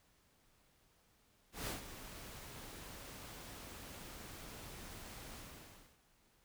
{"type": "noise with ADSR envelope", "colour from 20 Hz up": "pink", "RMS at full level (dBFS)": -40, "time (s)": [1.52, 5.99], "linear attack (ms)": 150, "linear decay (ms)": 140, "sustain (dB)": -11, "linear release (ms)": 640, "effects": ["pink hiss -72 dBFS RMS until 6.44 s"]}